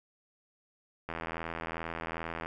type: click train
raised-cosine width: 0.5 ms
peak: -21 dBFS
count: 114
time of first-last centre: 1.09-2.46 s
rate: 82.5 Hz
effects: none